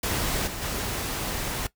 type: noise with level steps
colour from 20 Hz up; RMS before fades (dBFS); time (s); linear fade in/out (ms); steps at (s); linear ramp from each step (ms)
pink; -27 / -34 / -30; 0.03-1.67; 5; 0.46 / 0.61; 20
effects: noise-tail reverb RT60 0.1 s tail -18 dB re dry